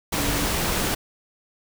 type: tone in noise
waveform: sine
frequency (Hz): 288.1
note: D4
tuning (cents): -33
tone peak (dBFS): -30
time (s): 0.14-0.45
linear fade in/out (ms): 10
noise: pink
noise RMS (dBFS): -24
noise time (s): 0.12-0.95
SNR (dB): -9
effects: none